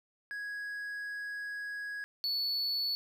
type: tone pair in turn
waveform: triangle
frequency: 1661.2 / 4435 Hz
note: G#6 / C#8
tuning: 0 / 0 cents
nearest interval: octave + perfect fourth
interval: 1700 cents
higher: second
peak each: -35 / -29 dBFS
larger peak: second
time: 0.31-2.04 / 2.24-2.95 s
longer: first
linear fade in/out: 0 ms
effects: none